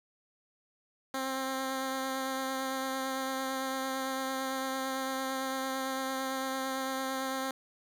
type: tone with vibrato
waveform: 10% pulse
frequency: 264.8 Hz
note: C4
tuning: 21 cents sharp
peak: -24 dBFS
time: 1.14-7.51 s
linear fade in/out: 2 ms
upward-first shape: triangle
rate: 8.9 Hz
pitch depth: 16 cents each way
effects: none